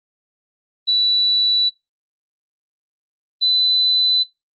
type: tone pair in turn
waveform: sine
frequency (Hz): 3951 / 4006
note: B7 / B7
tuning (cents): 0 / +24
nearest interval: unison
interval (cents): 24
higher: second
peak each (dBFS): -13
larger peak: neither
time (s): 0.87-1.7 / 3.41-4.24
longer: neither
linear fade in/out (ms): 20
effects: noise-tail reverb RT60 0.2 s tail -20 dB re dry + Opus 32 kbps